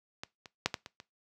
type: clicks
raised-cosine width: 0.2 ms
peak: -21 / -29 / -9 / -15 / -25 / -28 dBFS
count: 6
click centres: 0.235 / 0.458 / 0.66 / 0.742 / 0.861 / 1.001 s
effects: noise-tail reverb RT60 0.2 s tail -21 dB re dry + high-pass 80 Hz 12 dB/octave